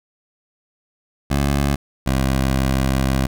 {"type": "tone pair in turn", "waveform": "15% pulse", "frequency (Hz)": [70.2, 66.26], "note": ["C#2", "C2"], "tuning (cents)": [22, 22], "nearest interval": "minor second", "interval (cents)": 100, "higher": "first", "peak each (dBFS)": -10, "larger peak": "neither", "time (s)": [[1.3, 1.76], [2.06, 3.27]], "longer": "second", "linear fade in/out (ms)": 10, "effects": []}